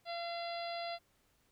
harmonic tone, 684 Hz, F5, 36 cents flat, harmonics 1 / 2 / 3 / 4 / 5 / 6 / 7, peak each -39 / -50 / -49 / -52 / -51 / -49 / -52 dBFS, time 0.05-0.99 s, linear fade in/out 50 ms, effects pink hiss -73 dBFS RMS until 1.51 s

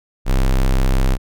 square tone, 32.7 Hz, C1, in tune, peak -13 dBFS, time 0.25-1.18 s, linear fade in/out 50 ms, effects none

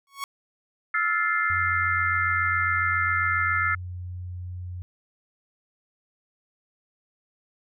sawtooth tone with exponential growth, 1108.7 Hz, C#6, in tune, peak -23 dBFS, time 0.07-0.24 s, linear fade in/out 1 ms, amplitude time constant 35 ms
sine chord, F major seventh, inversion third, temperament just, 1309.6 / 1396.9 / 1746.1 / 2095 Hz, E6 / F6 / A6 / C7, -12 / 0 / -14 / +2 cents, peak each -27 dBFS, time 0.94-3.75 s, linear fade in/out 5 ms
sine tone with pitch glide, 90.4 to 89.72 Hz, F#2 to F2, -40 to +47 cents, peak -32 dBFS, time 1.5-4.82 s, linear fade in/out 0 ms, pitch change -13 cents, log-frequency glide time 2.45-4.15 s
effects none

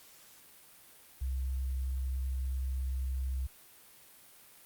sine tone with vibrato, 65.41 Hz, C2, in tune, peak -31 dBFS, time 1.21-3.47 s, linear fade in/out 10 ms, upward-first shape square, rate 17 Hz, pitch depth 8 cents each way, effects white hiss -57 dBFS RMS until 4.65 s + Opus 48 kbps

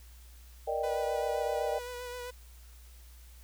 sine chord, Eb major seventh, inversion second, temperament equal, 466.2 / 587.3 / 622.3 / 784 Hz, Bb4 / D5 / Eb5 / G5, 0 / 0 / 0 / 0 cents, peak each -35 dBFS, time 0.67-1.79 s, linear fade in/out 10 ms
sawtooth tone with vibrato, 492.3 Hz, B4, 6 cents flat, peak -35 dBFS, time 0.83-2.31 s, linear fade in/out 10 ms, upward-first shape sine, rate 7.7 Hz, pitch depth 24 cents each way
effects added 60 Hz sine -50 dBFS peak until 3.43 s + white hiss -60 dBFS RMS until 3.43 s

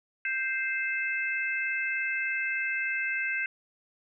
harmonic tone, 523.3 Hz, C5, in tune, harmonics 3 / 4 / 5, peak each -31 / -32 / -33 dBFS, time 0.25-3.46 s, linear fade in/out 2 ms, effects none

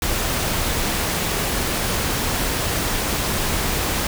pink noise, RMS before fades -22 dBFS, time 0.02-4.07 s, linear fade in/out 2 ms, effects none

